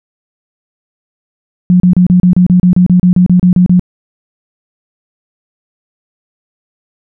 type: tone bursts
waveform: sine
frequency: 179.9 Hz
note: F#3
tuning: 48 cents flat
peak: -3 dBFS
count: 16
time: 1.7-3.795 s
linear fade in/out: 0 ms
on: 100 ms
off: 33 ms
effects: none